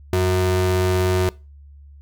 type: ring-modulated tone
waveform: square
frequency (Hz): 138.59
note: C#3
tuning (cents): 0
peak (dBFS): -14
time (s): 0.13-1.29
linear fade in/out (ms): 0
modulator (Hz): 229
effects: noise-tail reverb RT60 0.3 s tail -22 dB re dry + added 71 Hz sine -41 dBFS peak until 2.01 s